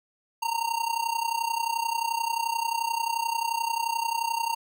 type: tone with amplitude modulation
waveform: square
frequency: 923 Hz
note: A#5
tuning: 17 cents flat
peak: -23 dBFS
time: 0.42-4.55 s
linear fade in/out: 10 ms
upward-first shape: sine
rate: 31.4 Hz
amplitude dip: 80%
effects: none